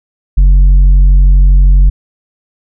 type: tone with tanh clipping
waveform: triangle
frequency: 46.25 Hz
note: F#1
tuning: in tune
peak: -3 dBFS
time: 0.37-1.9 s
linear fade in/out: 10 ms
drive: 9 dB
effects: none